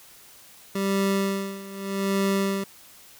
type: tone with tremolo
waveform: 25% pulse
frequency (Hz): 196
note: G3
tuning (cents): 0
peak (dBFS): -17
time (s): 0.75-2.64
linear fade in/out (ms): 5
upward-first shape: sine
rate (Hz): 0.82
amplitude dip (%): 85
effects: white hiss -50 dBFS RMS until 3.19 s